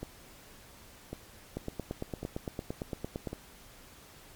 two click trains, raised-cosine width 2 ms, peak -24 / -21 dBFS, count 4 / 16, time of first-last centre 0.03-3.33 / 1.57-3.273 s, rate 0.909 / 8.81 Hz, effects pink hiss -54 dBFS RMS until 4.35 s + MP3 96 kbps

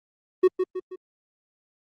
triangle tone with echo, 370 Hz, F#4, in tune, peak -11 dBFS, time 0.43-0.48 s, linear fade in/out 10 ms, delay 160 ms, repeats 3, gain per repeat -7 dB, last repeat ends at 0.96 s, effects Opus 24 kbps

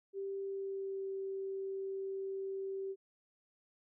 sine tone with pitch glide, 392 to 387.5 Hz, G4 to G4, 0 to -20 cents, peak -37 dBFS, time 0.13-2.96 s, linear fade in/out 50 ms, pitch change -20 cents, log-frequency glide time 0.41-1.09 s, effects none

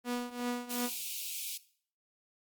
sawtooth tone with tremolo, 243.9 Hz, B3, 21 cents flat, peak -27 dBFS, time 0.04-0.9 s, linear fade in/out 50 ms, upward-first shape triangle, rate 2.8 Hz, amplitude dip 85%
white high-pass noise, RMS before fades -39 dBFS, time 0.69-1.58 s, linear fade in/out 20 ms, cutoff 2300 Hz, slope 96 dB/octave
effects noise-tail reverb RT60 0.5 s tail -17 dB re dry + Opus 32 kbps

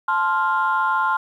sine chord, F major, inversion first, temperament just, 873.1 / 1047.7 / 1396.9 Hz, A5 / C6 / F6, -14 / +2 / 0 cents, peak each -22 / -20 / -21 dBFS, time 0.08-1.17 s, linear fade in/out 5 ms, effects tanh soft clip ceiling -10 dBFS + 9-bit

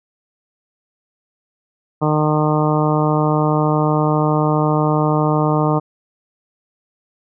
harmonic tone, 152.4 Hz, D#3, 36 cents flat, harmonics 1 / 2 / 3 / 4 / 5 / 6 / 7 / 8, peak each -17 / -20 / -22 / -23 / -24 / -25 / -25 / -26 dBFS, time 2.01-5.8 s, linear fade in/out 20 ms, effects none

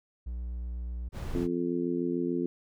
triangle tone with vibrato, 60.1 Hz, B1, 46 cents flat, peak -31 dBFS, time 0.26-1.09 s, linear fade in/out 10 ms, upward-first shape sine, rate 8.1 Hz, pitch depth 14 cents each way
brown noise, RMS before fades -35 dBFS, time 1.12-1.48 s, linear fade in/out 50 ms
harmonic tone, 86.8 Hz, F2, 10 cents flat, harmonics 2 / 3 / 4 / 5, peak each -36 / -31 / -31 / -37 dBFS, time 1.35-2.46 s, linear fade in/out 0 ms
effects none

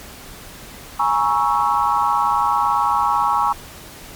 sine chord, A# half-diminished seventh, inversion third, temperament equal with one note detuned, 830.6 / 948.6 / 1108.7 / 1318.5 Hz, G#5 / A#5 / C#6 / E6, 0 / +30 / 0 / 0 cents, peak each -20 / -20 / -19 / -23 dBFS, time 0.99-3.53 s, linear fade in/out 10 ms, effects pink hiss -38 dBFS RMS until 4.15 s + MP3 96 kbps

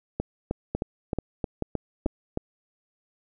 two click trains, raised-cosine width 2 ms, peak -13 / -13 dBFS, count 4 / 8, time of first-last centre 0.75-2.06 / 0.2-2.374 s, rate 2.29 / 3.22 Hz, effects none

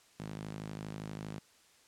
sawtooth tone with high-pass filter, 52.5 Hz, G#1, 19 cents sharp, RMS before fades -43 dBFS, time 0.19-1.39 s, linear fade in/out 5 ms, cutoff 160 Hz, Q 2, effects white hiss -64 dBFS RMS until 1.87 s + low-pass 9000 Hz 12 dB/octave

